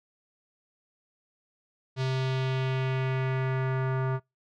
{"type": "tone with low-pass filter sweep", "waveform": "square", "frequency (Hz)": 131.2, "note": "C3", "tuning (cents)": 5, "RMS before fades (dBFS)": -28, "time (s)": [1.96, 4.2], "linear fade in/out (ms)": 50, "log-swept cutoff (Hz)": [4500, 1300], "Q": 1.7, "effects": ["noise-tail reverb RT60 0.2 s tail -25 dB re dry"]}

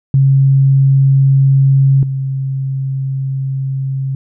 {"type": "tone pair in turn", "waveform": "sine", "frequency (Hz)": [136, 134.59], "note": ["C#3", "C3"], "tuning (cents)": [-33, 49], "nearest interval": "unison", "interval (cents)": 18, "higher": "first", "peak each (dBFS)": [-6, -15], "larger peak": "first", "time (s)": [[0.14, 2.03], [2.03, 4.15]], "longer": "second", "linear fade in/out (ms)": 2, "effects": []}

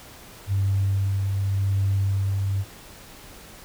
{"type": "tone with tremolo", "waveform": "sine", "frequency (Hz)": 98, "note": "G2", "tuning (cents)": 0, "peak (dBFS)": -18, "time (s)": [0.47, 2.65], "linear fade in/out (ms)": 50, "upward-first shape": "sine", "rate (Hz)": 0.89, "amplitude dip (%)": 30, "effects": ["tanh soft clip ceiling -14 dBFS", "pink hiss -45 dBFS RMS until 3.64 s"]}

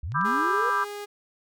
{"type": "linear sweep", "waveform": "sine", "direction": "up", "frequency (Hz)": [61.74, 493.9], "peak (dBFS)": -29, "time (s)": [0.03, 0.7], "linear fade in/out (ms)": 5}
{"type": "clicks", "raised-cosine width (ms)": 0.2, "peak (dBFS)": -30, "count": 3, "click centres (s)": [0.12, 0.213, 0.397]}
{"type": "chord", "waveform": "sine", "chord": "E minor seventh", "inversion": "second", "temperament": "just", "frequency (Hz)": [988.9, 1186.7, 1318.5, 1582.2], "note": ["B5", "D6", "E6", "G6"], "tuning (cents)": [2, 18, 0, 16], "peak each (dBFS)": [-28, -25, -31, -28], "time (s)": [0.14, 0.85], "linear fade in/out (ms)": 20}
{"type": "tone", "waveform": "sawtooth", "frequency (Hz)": 411, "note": "G#4", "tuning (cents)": -18, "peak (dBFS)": -30, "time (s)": [0.24, 1.06], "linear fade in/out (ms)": 20}
{"effects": []}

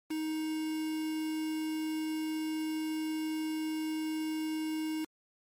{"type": "tone with quantisation", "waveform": "triangle", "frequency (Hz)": 313.4, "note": "D#4", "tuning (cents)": 13, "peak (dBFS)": -30, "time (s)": [0.1, 5.05], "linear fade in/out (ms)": 10, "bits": 7, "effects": ["MP3 64 kbps"]}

